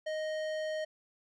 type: tone with tanh clipping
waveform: sine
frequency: 622.3 Hz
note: D#5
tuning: in tune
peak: -35 dBFS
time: 0.06-0.85 s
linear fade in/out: 10 ms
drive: 16 dB
effects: none